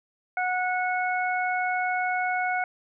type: harmonic tone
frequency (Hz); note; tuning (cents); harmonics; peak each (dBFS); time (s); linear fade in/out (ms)
733; F#5; -16; 1 / 2 / 3; -26 / -29 / -31; 0.37-2.64; 2
effects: none